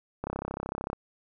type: click train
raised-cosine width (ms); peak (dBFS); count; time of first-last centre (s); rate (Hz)
1; -18; 24; 0.24-0.931; 33.3
effects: none